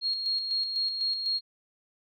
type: tone with tremolo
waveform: sine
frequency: 4269 Hz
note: C8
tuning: 34 cents sharp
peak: -25 dBFS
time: 0.01-1.41 s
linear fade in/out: 50 ms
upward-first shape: square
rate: 4 Hz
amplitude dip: 45%
effects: none